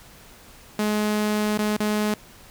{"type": "tone with dropouts", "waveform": "sawtooth", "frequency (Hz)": 211.2, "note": "G#3", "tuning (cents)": 29, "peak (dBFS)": -17, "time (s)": [0.79, 2.14], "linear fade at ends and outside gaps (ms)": 2, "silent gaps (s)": [[1.575, 1.588], [1.767, 1.802]], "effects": ["pink hiss -48 dBFS RMS until 2.5 s"]}